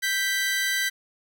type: tone pair together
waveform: sawtooth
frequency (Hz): 1568 / 1972.6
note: G6 / B6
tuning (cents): 0 / -3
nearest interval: major third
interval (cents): 397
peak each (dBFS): -23 / -22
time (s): 0.02-0.9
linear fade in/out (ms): 20
effects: none